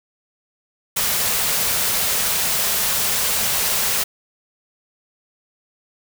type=band-stop noise; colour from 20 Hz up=white; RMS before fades=-20 dBFS; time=0.96-4.04 s; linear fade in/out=10 ms; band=250 to 370 Hz; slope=96 dB/octave; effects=none